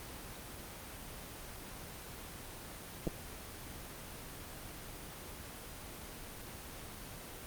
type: clicks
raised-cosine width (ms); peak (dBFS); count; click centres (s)
2; -21; 2; 3.07 / 3.076
effects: pink hiss -47 dBFS RMS until 7.46 s + Opus 24 kbps